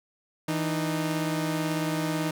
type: tone pair together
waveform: sawtooth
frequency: 162.2 / 306.2 Hz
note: E3 / D#4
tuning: -28 / -28 cents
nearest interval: major seventh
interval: 1100 cents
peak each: -25 dBFS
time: 0.48-2.31 s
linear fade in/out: 5 ms
effects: none